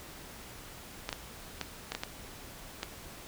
clicks, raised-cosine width 0.2 ms, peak -16 dBFS, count 7, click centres 1.091 / 1.128 / 1.613 / 1.92 / 1.95 / 2.035 / 2.831 s, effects pink hiss -48 dBFS RMS until 3.27 s

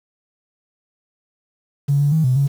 triangle tone with pitch steps, 141.7 / 144.1 / 158.9 / 127.6 / 139.6 Hz, C#3 / D3 / D#3 / C3 / C#3, +38 / -33 / +37 / -43 / +13 cents, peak -9 dBFS, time 1.88-2.48 s, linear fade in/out 20 ms, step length 120 ms, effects tanh soft clip ceiling -11 dBFS + 7-bit

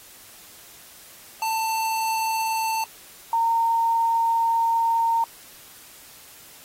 square / sine tone pair in turn, 891 / 917.6 Hz, A5 / A#5, +22 / -28 cents, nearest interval minor second, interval 50 cents, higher second, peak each -23 / -18 dBFS, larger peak second, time 1.42-2.84 / 3.33-5.24 s, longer second, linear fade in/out 2 ms, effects white hiss -47 dBFS RMS until 6.64 s + AAC 48 kbps

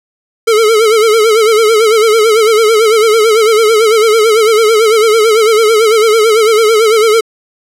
square tone with vibrato, 440 Hz, A4, in tune, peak -6 dBFS, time 0.47-7.21 s, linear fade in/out 10 ms, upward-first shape sine, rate 9 Hz, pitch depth 85 cents each way, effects low-pass 12000 Hz 12 dB/octave

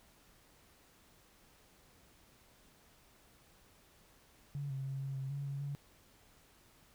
triangle tone with pitch steps, 142.2 / 134.7 / 135.6 / 136.4 / 134 / 141 / 139.3 / 141.9 Hz, C#3 / C#3 / C#3 / C#3 / C3 / C#3 / C#3 / C#3, +45 / -49 / -38 / -28 / +42 / +30 / +9 / +41 cents, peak -33 dBFS, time 4.55-5.75 s, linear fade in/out 0 ms, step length 150 ms, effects tanh soft clip ceiling -35 dBFS + pink hiss -65 dBFS RMS until 6.94 s

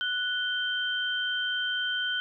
sine tone pair together, 1480 / 3124 Hz, F#6 / G7, 0 / -7 cents, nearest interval octave + minor second, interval 1293 cents, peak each -29 / -30 dBFS, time 0.01-2.2 s, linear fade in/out 0 ms, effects none

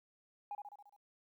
sine tone with echo, 820 Hz, G#5, 22 cents flat, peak -38 dBFS, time 0.51-0.55 s, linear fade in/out 2 ms, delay 69 ms, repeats 6, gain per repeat -4 dB, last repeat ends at 0.964 s, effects tanh soft clip ceiling -36 dBFS + 13-bit

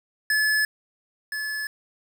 square tone pair in turn, 1720 / 1720 Hz, A6 / A6, -40 / -40 cents, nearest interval unison, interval 0 cents, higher neither, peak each -20 / -28 dBFS, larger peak first, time 0.3-0.65 / 1.32-1.67 s, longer neither, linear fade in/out 2 ms, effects 8-bit

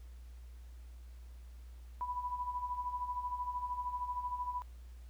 sine tone with tremolo, 987.8 Hz, B5, in tune, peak -33 dBFS, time 2.01-4.62 s, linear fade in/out 0 ms, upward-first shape sine, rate 13 Hz, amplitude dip 65%, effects added 60 Hz sine -48 dBFS peak until 5.09 s + pink hiss -68 dBFS RMS until 5.09 s

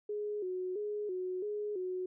sine tone with vibrato, 391.8 Hz, G4, 1 cent flat, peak -34 dBFS, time 0.09-2.06 s, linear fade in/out 5 ms, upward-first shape square, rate 1.5 Hz, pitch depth 110 cents each way, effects none

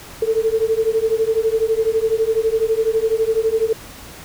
sine beating tone pair, 439.6 / 451.6 Hz, A4 / A4, -2 / +45 cents, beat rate 12 Hz, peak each -18 dBFS, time 0.22-3.73 s, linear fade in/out 5 ms, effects pink hiss -38 dBFS RMS until 4.24 s

